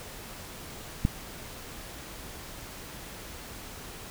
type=click; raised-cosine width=5 ms; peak=-10 dBFS; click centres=1.051 s; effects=pink hiss -43 dBFS RMS until 4.1 s